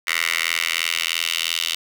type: tone with high-pass filter sweep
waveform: 10% pulse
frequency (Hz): 83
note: E2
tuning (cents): +12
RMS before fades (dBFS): -23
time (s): 0.07-1.75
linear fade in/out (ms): 5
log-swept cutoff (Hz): 2000 to 3100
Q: 2.6
effects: none